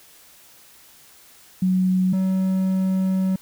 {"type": "tone pair in turn", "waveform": ["sine", "triangle"], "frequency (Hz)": [185.4, 188.75], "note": ["F#3", "F#3"], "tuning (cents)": [4, 35], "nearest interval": "unison", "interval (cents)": 31, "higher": "second", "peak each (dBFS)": -16, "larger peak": "neither", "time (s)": [[1.62, 2.13], [2.13, 3.36]], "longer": "second", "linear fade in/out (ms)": 5, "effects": ["white hiss -50 dBFS RMS until 3.41 s"]}